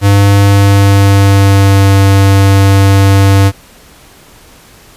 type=tone with pitch glide; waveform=square; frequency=100 to 98.06 Hz; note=G2 to G2; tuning=+35 to +1 cents; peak=-4 dBFS; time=0.01-3.52 s; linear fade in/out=50 ms; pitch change=-34 cents; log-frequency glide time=0.41-1.94 s; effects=pink hiss -39 dBFS RMS until 4.96 s + resampled to 32000 Hz